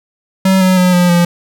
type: tone with pitch steps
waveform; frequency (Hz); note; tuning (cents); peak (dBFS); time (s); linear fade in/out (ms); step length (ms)
square; 190 / 185.77 / 181.63 / 177.58 / 173.63; F#3 / F#3 / F#3 / F3 / F3; +46 / +7 / -32 / +29 / -10; -8; 0.45-1.25; 5; 160
effects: none